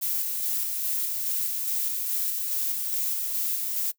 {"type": "noise with tremolo", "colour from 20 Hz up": "violet", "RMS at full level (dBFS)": -27, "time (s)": [0.01, 3.92], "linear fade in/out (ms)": 20, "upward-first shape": "square", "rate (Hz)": 2.4, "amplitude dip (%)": 25, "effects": ["noise-tail reverb RT60 0.1 s tail -20 dB re dry"]}